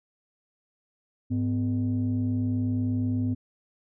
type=tone pair together; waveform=sine; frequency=103.83 / 252 Hz; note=G#2 / B3; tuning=0 / +35 cents; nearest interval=octave + minor third; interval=1535 cents; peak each=-25 dBFS; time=1.3-3.35 s; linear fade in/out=20 ms; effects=tanh soft clip ceiling -19 dBFS